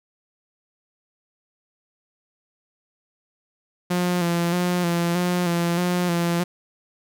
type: tone with vibrato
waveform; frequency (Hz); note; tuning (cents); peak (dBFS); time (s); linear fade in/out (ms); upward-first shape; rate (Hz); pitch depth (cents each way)
sawtooth; 174.61; F3; 0; -16; 3.9-6.44; 10; square; 1.6; 34
effects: none